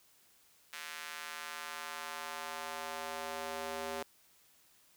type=tone with high-pass filter sweep; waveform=square; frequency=80 Hz; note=D#2; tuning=49 cents sharp; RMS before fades=-42 dBFS; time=0.73-4.03 s; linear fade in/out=0 ms; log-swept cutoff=1800 to 470 Hz; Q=1.2; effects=white hiss -66 dBFS RMS until 4.96 s